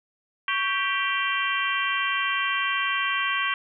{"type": "harmonic tone with a mistuned harmonic", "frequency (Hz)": 392, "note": "G4", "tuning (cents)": 0, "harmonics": [3, 4, 5, 6, 7, 8], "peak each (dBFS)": [-28, -29, -30, -31, -31, -32], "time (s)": [0.48, 3.54], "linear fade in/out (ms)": 2, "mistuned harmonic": 3, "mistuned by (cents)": -85, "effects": []}